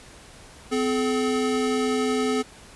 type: tone pair together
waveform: square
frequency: 255.5 / 429.4 Hz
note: C4 / A4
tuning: -41 / -42 cents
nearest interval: major sixth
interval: 899 cents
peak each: -25 dBFS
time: 0.71-2.43 s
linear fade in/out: 20 ms
effects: pink hiss -47 dBFS RMS until 2.75 s + resampled to 24000 Hz